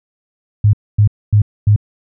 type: tone bursts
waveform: sine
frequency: 104.4 Hz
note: G#2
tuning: 10 cents sharp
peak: -6 dBFS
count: 4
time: 0.64-1.762 s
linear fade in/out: 5 ms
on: 93 ms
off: 250 ms
effects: none